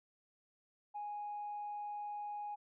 sine tone, 829 Hz, G#5, 3 cents flat, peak -39 dBFS, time 0.94-2.56 s, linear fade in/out 20 ms, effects tanh soft clip ceiling -36 dBFS

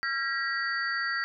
sine tone cluster, 1366 / 1623 / 1913 / 4603 Hz, F6 / G#6 / A#6 / D8, -39 / -40 / +44 / -36 cents, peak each -33 / -33 / -31 / -37 dBFS, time 0.03-1.24 s, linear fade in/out 0 ms, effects none

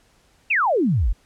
sine exponential sweep, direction down, 2810 to 38 Hz, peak -16 dBFS, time 0.5-1.13 s, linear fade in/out 10 ms, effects pink hiss -59 dBFS RMS until 1.25 s + low-pass 10000 Hz 12 dB/octave

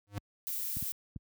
square tone with exponential growth, 102 Hz, G#2, 31 cents flat, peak -31 dBFS, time 0.07-0.18 s, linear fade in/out 0 ms, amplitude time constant 22 ms
violet noise, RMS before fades -36 dBFS, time 0.47-0.92 s, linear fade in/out 0 ms
clicks, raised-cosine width 5 ms, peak -27 dBFS, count 3, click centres 0.769 / 0.826 / 1.162 s
effects high-pass 60 Hz 12 dB/octave

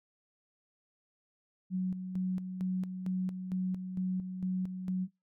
sine tone with tremolo, 185 Hz, F#3, in tune, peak -29 dBFS, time 1.7-5.08 s, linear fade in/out 50 ms, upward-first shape square, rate 2.2 Hz, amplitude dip 55%, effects noise-tail reverb RT60 0.2 s tail -22 dB re dry

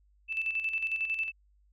sine tone with tremolo, 2642 Hz, E7, 3 cents sharp, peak -27 dBFS, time 0.28-1.32 s, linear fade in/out 50 ms, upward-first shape square, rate 11 Hz, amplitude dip 55%, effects added 50 Hz sine -62 dBFS peak until 1.72 s

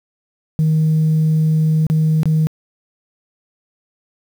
sine tone with dropouts, 157 Hz, D#3, 16 cents sharp, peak -10 dBFS, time 0.59-2.47 s, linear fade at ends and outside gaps 0 ms, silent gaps 1.867-1.9 / 2.232-2.256 s, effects tanh soft clip ceiling -9 dBFS + 7-bit

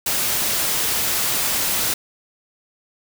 white noise, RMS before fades -21 dBFS, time 0.06-1.94 s, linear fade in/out 5 ms, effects none

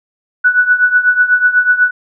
sine tone with tremolo, 1480 Hz, F#6, in tune, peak -4 dBFS, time 0.44-1.91 s, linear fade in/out 10 ms, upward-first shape triangle, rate 8.1 Hz, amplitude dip 85%, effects none

